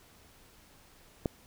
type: click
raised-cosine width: 2 ms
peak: -15 dBFS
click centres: 1.258 s
effects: pink hiss -59 dBFS RMS until 1.46 s